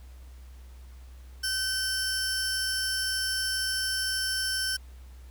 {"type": "tone pair together", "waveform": "sawtooth", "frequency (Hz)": [1535, 5379], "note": ["G6", "E8"], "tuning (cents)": [-37, 34], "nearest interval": "octave + minor seventh", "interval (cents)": 2171, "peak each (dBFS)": -27, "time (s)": [1.43, 4.77], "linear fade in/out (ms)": 10, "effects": ["added 63 Hz sine -44 dBFS peak until 5.3 s", "pink hiss -60 dBFS RMS until 5.3 s"]}